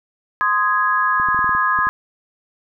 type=chord; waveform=sine; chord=Ab major; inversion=first; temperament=just; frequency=1038.3 / 1245.9 / 1661.2 Hz; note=C6 / Eb6 / Ab6; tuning=-14 / +2 / 0 cents; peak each=-19 dBFS; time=0.41-1.89 s; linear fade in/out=0 ms
type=clicks; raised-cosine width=3 ms; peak=-21 dBFS; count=9; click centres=1.199 / 1.287 / 1.346 / 1.391 / 1.444 / 1.493 / 1.55 / 1.789 / 1.87 s
effects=none